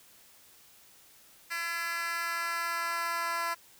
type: tone with high-pass filter sweep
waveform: 10% pulse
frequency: 337.8 Hz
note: E4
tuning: 42 cents sharp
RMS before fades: -33 dBFS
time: 1.5-3.55 s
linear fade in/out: 20 ms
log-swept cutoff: 1800 to 970 Hz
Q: 1.7
effects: white hiss -58 dBFS RMS until 3.79 s